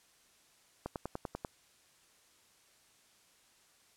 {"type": "click train", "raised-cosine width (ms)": 1, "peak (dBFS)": -23, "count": 7, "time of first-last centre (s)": [0.86, 1.448], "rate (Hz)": 10.2, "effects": ["white hiss -66 dBFS RMS until 3.96 s", "low-pass 10000 Hz 12 dB/octave"]}